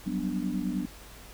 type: chord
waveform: sine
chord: G major seventh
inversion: third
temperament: equal with one note detuned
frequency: 185 / 194.76 / 246.9 / 293.7 Hz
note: F#3 / G3 / B3 / D4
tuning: 0 / -11 / 0 / 0 cents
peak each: -33 / -34 / -33 / -34 dBFS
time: 0.06-0.86 s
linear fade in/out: 10 ms
effects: added 50 Hz sine -49 dBFS peak until 1.33 s + pink hiss -49 dBFS RMS until 1.33 s